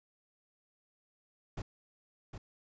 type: noise with echo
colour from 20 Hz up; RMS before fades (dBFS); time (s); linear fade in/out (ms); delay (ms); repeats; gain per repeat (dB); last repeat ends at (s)
brown; -39; 1.57-1.62; 5; 760; 1; -6; 2.38
effects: resampled to 16000 Hz